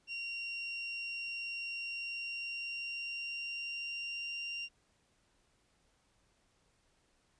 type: tone with pitch glide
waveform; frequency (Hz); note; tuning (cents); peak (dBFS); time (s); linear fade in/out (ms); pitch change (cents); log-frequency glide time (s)
35% pulse; 2759 to 2778; F7 to F7; -22 to -10; -36; 0.07-4.69; 50; +12; 1.68-4.51
effects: pink hiss -73 dBFS RMS until 7.39 s + resampled to 22050 Hz